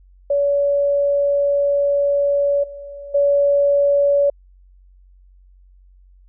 sine tone with level steps, 568 Hz, C#5, 42 cents sharp, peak -14 / -31 / -12 dBFS, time 0.3-4.3 s, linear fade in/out 5 ms, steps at 2.63 / 3.14 s, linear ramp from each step 10 ms, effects added 46 Hz sine -46 dBFS peak until 6.28 s

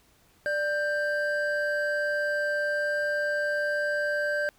triangle tone pair together, 590 / 1575.1 Hz, D5 / G6, +8 / +8 cents, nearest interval octave + perfect fourth, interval 1700 cents, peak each -26 dBFS, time 0.46-4.49 s, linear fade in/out 0 ms, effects pink hiss -62 dBFS RMS until 4.58 s

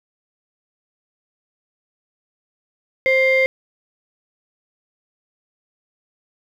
sine tone pair together, 525 / 2100 Hz, C5 / C7, +6 / +6 cents, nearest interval 2 octaves, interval 2400 cents, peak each -14 dBFS, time 3.06-3.46 s, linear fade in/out 0 ms, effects tanh soft clip ceiling -9 dBFS + 8-bit

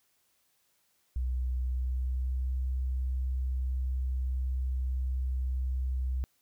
sine tone with pitch glide, 62.7 to 64.17 Hz, B1 to C2, +27 to -33 cents, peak -28 dBFS, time 1.16-6.24 s, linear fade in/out 0 ms, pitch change +40 cents, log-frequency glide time 1.57-2.48 s, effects white hiss -72 dBFS RMS until 6.41 s

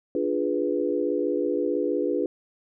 sine chord, D diminished seventh, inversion none, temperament equal, 293.7 / 349.2 / 415.3 / 493.9 Hz, D4 / F4 / Ab4 / Cb5, 0 / 0 / 0 / 0 cents, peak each -28 dBFS, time 0.15-2.26 s, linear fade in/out 2 ms, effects none

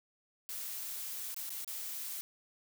blue noise with dropouts, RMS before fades -41 dBFS, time 0.49-2.21 s, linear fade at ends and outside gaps 0 ms, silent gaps 1.344-1.364 / 1.494-1.504 / 1.646-1.677 s, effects none

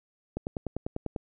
click train, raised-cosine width 2 ms, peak -18 dBFS, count 9, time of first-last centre 0.37-1.162 s, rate 10.1 Hz, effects none

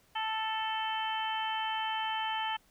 harmonic tone, 440 Hz, A4, in tune, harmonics 2 / 3 / 4 / 5 / 6 / 7, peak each -33 / -42 / -40 / -46 / -43 / -38 dBFS, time 0.15-2.57 s, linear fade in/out 10 ms, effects pink hiss -66 dBFS RMS until 2.7 s

